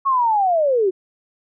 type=linear sweep; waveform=sine; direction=down; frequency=1112 to 356.2 Hz; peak=-14 dBFS; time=0.05-0.91 s; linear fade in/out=20 ms; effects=none